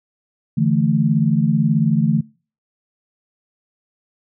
sine chord, D suspended second, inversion none, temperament just, 146.83 / 165.19 / 220.2 Hz, D3 / E3 / A3, 0 / +4 / +2 cents, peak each -18 dBFS, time 0.57-2.21 s, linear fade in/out 10 ms, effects noise-tail reverb RT60 0.4 s tail -25 dB re dry

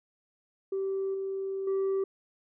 sine tone with level steps, 387.4 Hz, G4, 20 cents flat, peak -27 / -30 / -23 dBFS, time 0.72-2.04 s, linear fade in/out 5 ms, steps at 1.14 / 1.67 s, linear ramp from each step 5 ms, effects tanh soft clip ceiling -25 dBFS

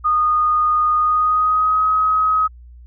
sine tone with pitch glide, 1231 to 1268.5 Hz, D#6 to D#6, -19 to +33 cents, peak -13 dBFS, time 0.04-2.48 s, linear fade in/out 20 ms, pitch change +52 cents, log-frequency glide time 0.97-1.85 s, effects added 60 Hz sine -38 dBFS peak until 2.86 s

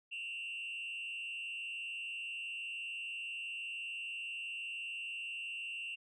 sine tone with frequency modulation, 2753 Hz, F7, 25 cents flat, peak -38 dBFS, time 0.11-5.96 s, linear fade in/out 20 ms, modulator 151 Hz, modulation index 0.7, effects tanh soft clip ceiling -37 dBFS

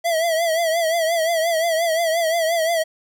square tone with vibrato, 659.3 Hz, E5, in tune, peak -18 dBFS, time 0.04-2.84 s, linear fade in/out 20 ms, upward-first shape triangle, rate 5.7 Hz, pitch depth 90 cents each way, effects none

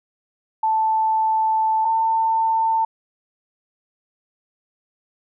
sine tone pair in turn, 880 / 895.9 Hz, A5 / A5, 0 / +31 cents, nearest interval unison, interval 31 cents, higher second, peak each -16 dBFS, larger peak neither, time 0.63-1.85 / 1.85-2.85 s, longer first, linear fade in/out 5 ms, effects none

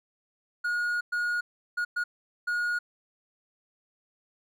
triangle tone bursts at uneven times, 1441 Hz, F#6, 46 cents flat, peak -24 dBFS, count 5, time 0.64-1.01 / 1.12-1.41 / 1.77-1.85 / 1.96-2.04 / 2.47-2.79 s, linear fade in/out 10 ms, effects none

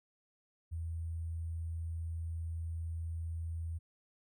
sine tone with sample-and-hold, 82.41 Hz, E2, in tune, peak -36 dBFS, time 0.71-3.79 s, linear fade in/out 20 ms, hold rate 8820 Hz, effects none

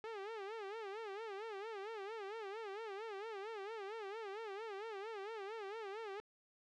sawtooth tone with vibrato, 420.2 Hz, G#4, 20 cents sharp, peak -40 dBFS, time 0.04-6.2 s, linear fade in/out 0 ms, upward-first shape sine, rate 4.4 Hz, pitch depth 150 cents each way, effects low-pass 3000 Hz 12 dB/octave

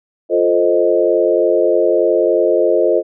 sine chord, F dominant seventh, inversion none, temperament equal, 349.2 / 440 / 523.3 / 622.3 Hz, F4 / A4 / C5 / Eb5, 0 / 0 / 0 / 0 cents, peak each -16 dBFS, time 0.29-3.03 s, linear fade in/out 50 ms, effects none

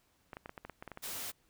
clicks, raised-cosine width 0.5 ms, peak -29 dBFS, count 11, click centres 0.332 / 0.369 / 0.459 / 0.494 / 0.578 / 0.65 / 0.697 / 0.825 / 0.877 / 0.917 / 0.974 s
white noise, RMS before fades -41 dBFS, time 1.02-1.32 s, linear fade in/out 20 ms
effects pink hiss -72 dBFS RMS until 1.49 s

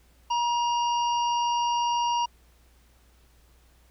harmonic tone with a mistuned harmonic, 941 Hz, A#5, 16 cents sharp, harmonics 1 / 3 / 5 / 6, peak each -23 / -33 / -42 / -40 dBFS, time 0.3-2.26 s, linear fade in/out 10 ms, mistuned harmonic 1, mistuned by +23 cents, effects added 60 Hz sine -57 dBFS peak until 3.9 s + pink hiss -63 dBFS RMS until 3.9 s

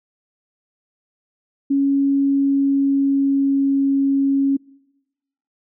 sine tone with pitch glide, 277.2 to 275 Hz, C#4 to C#4, 0 to -14 cents, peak -14 dBFS, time 1.7-4.57 s, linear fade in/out 10 ms, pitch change -14 cents, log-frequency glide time 2.09-3.89 s, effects noise-tail reverb RT60 1.0 s tail -25 dB re dry

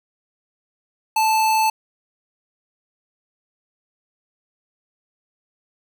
square tone, 877 Hz, A5, 6 cents flat, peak -16 dBFS, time 1.16-1.7 s, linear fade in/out 5 ms, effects none

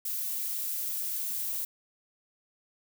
violet noise, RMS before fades -33 dBFS, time 0.05-1.65 s, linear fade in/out 5 ms, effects none

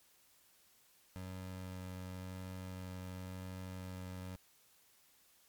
25% pulse tone with vibrato, 92.5 Hz, F#2, in tune, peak -40 dBFS, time 1.16-4.36 s, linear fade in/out 0 ms, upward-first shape sine, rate 0.94 Hz, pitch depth 10 cents each way, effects white hiss -68 dBFS RMS until 5.48 s + MP3 96 kbps

